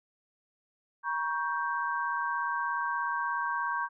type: chord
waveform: sine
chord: G diminished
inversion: first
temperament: equal with one note detuned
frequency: 951.9 / 1108.7 / 1568 Hz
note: Bb5 / Db6 / G6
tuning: +36 / 0 / 0 cents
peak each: -33 dBFS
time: 1.03-3.89 s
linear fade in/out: 50 ms
effects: none